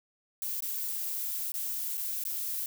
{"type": "noise with dropouts", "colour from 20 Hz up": "violet", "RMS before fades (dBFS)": -34, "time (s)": [0.42, 2.66], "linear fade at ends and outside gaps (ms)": 1, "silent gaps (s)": [[0.605, 0.623], [1.519, 1.54], [1.972, 1.977], [2.238, 2.251]], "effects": []}